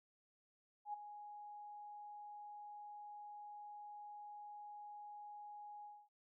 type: tone with ADSR envelope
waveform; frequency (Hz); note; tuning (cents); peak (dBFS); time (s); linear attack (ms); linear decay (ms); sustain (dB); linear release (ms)
sine; 830.6; G#5; 0; -39; 0.85-6.09; 86; 10; -11; 250
effects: none